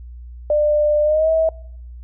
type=tone with pitch glide; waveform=sine; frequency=597 to 643.6 Hz; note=D5 to E5; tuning=+28 to -42 cents; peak=-13 dBFS; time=0.5-1.49 s; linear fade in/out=2 ms; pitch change=+130 cents; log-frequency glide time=1.03-1.3 s; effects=noise-tail reverb RT60 0.7 s tail -23 dB re dry + added 60 Hz sine -33 dBFS peak until 2.03 s